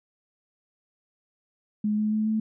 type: tone with pitch steps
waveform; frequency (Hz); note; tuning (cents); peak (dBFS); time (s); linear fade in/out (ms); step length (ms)
sine; 210.9 / 213.4 / 215.8 / 218.3; G#3 / G#3 / A3 / A3; +27 / +47 / -33 / -13; -22; 1.84-2.4; 5; 140
effects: none